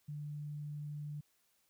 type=tone; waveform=sine; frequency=147.9 Hz; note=D3; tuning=13 cents sharp; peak=-40 dBFS; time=0.08-1.21 s; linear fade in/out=10 ms; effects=white hiss -75 dBFS RMS until 1.69 s